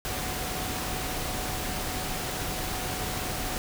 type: tone in noise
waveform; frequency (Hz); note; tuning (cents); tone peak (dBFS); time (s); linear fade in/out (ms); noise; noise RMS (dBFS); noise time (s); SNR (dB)
sine; 740; F#5; 0; -40; 0.05-3.58; 0; pink; -32; 0.05-3.58; -11
effects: none